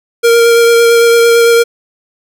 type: tone with vibrato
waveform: square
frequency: 466.2 Hz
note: A#4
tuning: in tune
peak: -5 dBFS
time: 0.23-1.64 s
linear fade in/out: 20 ms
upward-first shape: sine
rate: 8.9 Hz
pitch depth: 12 cents each way
effects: none